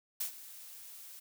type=noise with ADSR envelope; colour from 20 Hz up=blue; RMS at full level=-34 dBFS; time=0.2-1.2 s; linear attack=8 ms; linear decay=100 ms; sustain=-16 dB; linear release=13 ms; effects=none